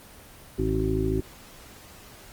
harmonic tone, 53.7 Hz, A1, 41 cents flat, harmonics 1 / 2 / 3 / 5 / 6 / 7, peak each -29 / -30 / -33 / -30 / -32 / -27 dBFS, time 0.58-1.21 s, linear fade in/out 10 ms, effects pink hiss -48 dBFS RMS until 2.32 s + Opus 24 kbps

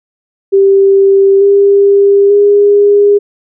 sine tone with pitch steps, 392 / 399.8 / 407.7 Hz, G4 / G4 / G#4, 0 / +34 / -32 cents, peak -3 dBFS, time 0.52-3.19 s, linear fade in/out 20 ms, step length 890 ms, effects none

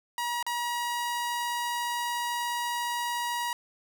sawtooth tone with dropouts, 957 Hz, A#5, 45 cents sharp, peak -25 dBFS, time 0.18-3.53 s, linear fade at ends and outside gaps 1 ms, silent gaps 0.427-0.465 s, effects none

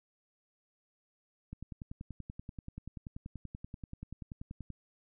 click train, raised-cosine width 5 ms, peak -30 dBFS, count 34, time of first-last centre 1.53-4.703 s, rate 10.4 Hz, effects none

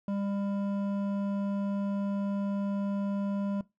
sine tone with hard clipping, 199.8 Hz, G3, 33 cents sharp, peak -31 dBFS, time 0.08-3.61 s, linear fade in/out 2 ms, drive 10 dB, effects noise-tail reverb RT60 0.2 s tail -19 dB re dry

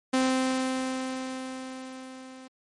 sawtooth tone with level ramp, 260 Hz, C4, 11 cents flat, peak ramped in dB -17 to -40 dBFS, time 0.13-2.48 s, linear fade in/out 10 ms, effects MP3 48 kbps

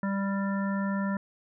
harmonic tone, 197 Hz, G3, 9 cents sharp, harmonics 1 / 3 / 5 / 7 / 9, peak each -27 / -38 / -38 / -40 / -40 dBFS, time 0.03-1.17 s, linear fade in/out 2 ms, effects none

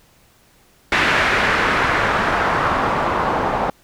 white noise with low-pass filter sweep, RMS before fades -18 dBFS, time 0.92-3.7 s, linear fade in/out 2 ms, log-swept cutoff 2100 to 880 Hz, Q 1.6, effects pink hiss -54 dBFS RMS until 3.83 s

